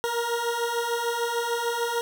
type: beating tone pair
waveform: 20% pulse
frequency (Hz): 466.2 / 472.9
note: A#4 / A#4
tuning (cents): 0 / +25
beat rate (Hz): 6.7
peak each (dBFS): -25 / -22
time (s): 0.04-2.01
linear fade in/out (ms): 0
effects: none